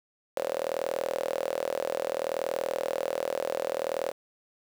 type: tone with high-pass filter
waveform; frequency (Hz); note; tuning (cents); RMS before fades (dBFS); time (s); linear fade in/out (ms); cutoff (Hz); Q
sawtooth; 40.62; E1; -25; -31; 0.36-4.12; 10; 540; 8.6
effects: 8-bit